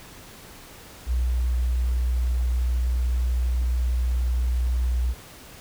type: tone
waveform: sine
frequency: 61.3 Hz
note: B1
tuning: 12 cents flat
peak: -20 dBFS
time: 1.06-5.15 s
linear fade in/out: 50 ms
effects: pink hiss -45 dBFS RMS until 5.6 s